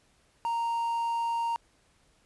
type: tone with quantisation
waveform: triangle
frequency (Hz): 929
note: A#5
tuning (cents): -6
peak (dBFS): -25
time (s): 0.45-1.56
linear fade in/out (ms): 0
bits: 8
effects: pink hiss -66 dBFS RMS until 2.25 s + resampled to 24000 Hz